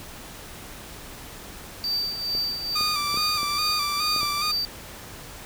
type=tone with tremolo; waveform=triangle; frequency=4641 Hz; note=D8; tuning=21 cents flat; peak=-21 dBFS; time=1.84-4.65 s; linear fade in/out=0 ms; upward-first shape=triangle; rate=2.3 Hz; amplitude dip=65%
type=clicks; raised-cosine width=2 ms; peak=-23 dBFS; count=7; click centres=2.351 / 2.81 / 3.143 / 3.174 / 3.431 / 4.162 / 4.231 s
type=tone with vibrato; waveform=sawtooth; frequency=1200 Hz; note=D6; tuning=37 cents sharp; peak=-22 dBFS; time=2.75-4.52 s; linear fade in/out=10 ms; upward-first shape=square; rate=2.4 Hz; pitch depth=38 cents each way
effects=pink hiss -41 dBFS RMS until 5.45 s